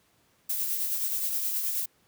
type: noise with tremolo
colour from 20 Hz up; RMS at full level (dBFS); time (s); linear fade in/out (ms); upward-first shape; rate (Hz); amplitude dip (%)
violet; -28; 0.49-1.86; 10; sine; 9.5; 35
effects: pink hiss -66 dBFS RMS until 2.07 s + high-pass 80 Hz 12 dB/octave